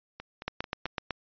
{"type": "two click trains", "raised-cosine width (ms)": 0.3, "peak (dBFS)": [-14, -24], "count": [6, 4], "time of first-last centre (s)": [[0.48, 1.107], [0.2, 0.862]], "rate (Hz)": [7.97, 4.53], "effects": ["resampled to 11025 Hz"]}